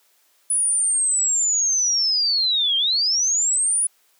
sine linear two-way sweep, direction down then up, 9956 to 3136 to 9956 Hz, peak -17 dBFS, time 0.5-3.87 s, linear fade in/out 5 ms, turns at 2.77 s, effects white hiss -61 dBFS RMS until 4.19 s + high-pass 400 Hz 12 dB/octave

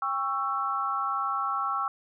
sine chord, C# diminished, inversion second, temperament just, 798.3 / 1108.7 / 1330.5 Hz, G5 / C#6 / E6, +31 / 0 / +16 cents, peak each -34 / -30 / -29 dBFS, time 0.02-1.88 s, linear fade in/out 2 ms, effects none

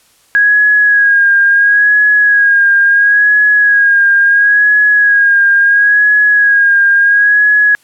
sine tone with vibrato, 1647 Hz, G#6, 15 cents flat, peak -5 dBFS, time 0.35-7.75 s, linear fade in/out 0 ms, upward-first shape sine, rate 0.73 Hz, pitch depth 41 cents each way, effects white hiss -50 dBFS RMS until 7.83 s + low-pass 12000 Hz 12 dB/octave

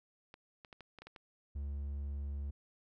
clicks, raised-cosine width 0.3 ms, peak -35 dBFS, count 8, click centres 0.341 / 0.648 / 0.728 / 0.807 / 0.987 / 1.02 / 1.07 / 1.162 s
triangle tone, 70.8 Hz, C#2, 37 cents sharp, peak -35 dBFS, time 1.55-2.51 s, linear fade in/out 10 ms
effects none

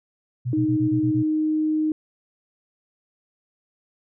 sine tone bursts, 123.47 Hz, B2, in tune, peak -22 dBFS, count 7, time 0.45-1.233 s, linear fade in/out 20 ms, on 93 ms, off 22 ms
sine tone, 310 Hz, D#4, 6 cents flat, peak -19 dBFS, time 0.53-1.92 s, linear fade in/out 2 ms
effects none

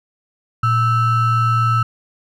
triangle ring-modulated tone, 714 Hz, F5, 38 cents sharp, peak -8 dBFS, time 0.63-1.83 s, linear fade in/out 5 ms, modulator 598 Hz, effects none

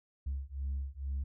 sine beating tone pair, 67.4 / 69.6 Hz, C#2 / C#2, -48 / +8 cents, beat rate 2.2 Hz, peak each -36 / -36 dBFS, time 0.26-1.24 s, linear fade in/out 10 ms, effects tanh soft clip ceiling -30 dBFS

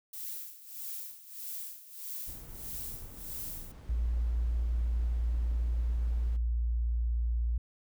violet noise with tremolo, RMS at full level -39 dBFS, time 0.13-3.72 s, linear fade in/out 5 ms, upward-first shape sine, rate 1.6 Hz, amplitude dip 80%
brown noise, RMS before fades -47 dBFS, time 2.27-6.37 s, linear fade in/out 10 ms
sine tone, 58.27 Hz, A#1, in tune, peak -27 dBFS, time 3.89-7.58 s, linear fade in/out 5 ms
effects none

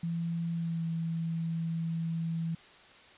sine tone with pitch glide, 167.9 to 164.83 Hz, E3 to E3, +32 to 0 cents, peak -30 dBFS, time 0.03-2.55 s, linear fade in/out 5 ms, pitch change -32 cents, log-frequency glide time 0.54-0.85 s, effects white hiss -55 dBFS RMS until 3.17 s + resampled to 8000 Hz

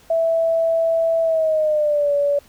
sine tone with pitch glide, 658 to 572.8 Hz, E5 to D5, -3 to -43 cents, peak -15 dBFS, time 0.1-2.39 s, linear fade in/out 5 ms, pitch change -240 cents, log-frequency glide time 1.22-2.13 s, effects pink hiss -51 dBFS RMS until 2.48 s

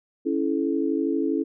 sine chord, A major, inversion first, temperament equal with one note detuned, 277.2 / 329.6 / 432.2 Hz, C#4 / E4 / A4, 0 / 0 / -31 cents, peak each -25 / -25 / -28 dBFS, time 0.25-1.44 s, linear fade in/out 20 ms, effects none

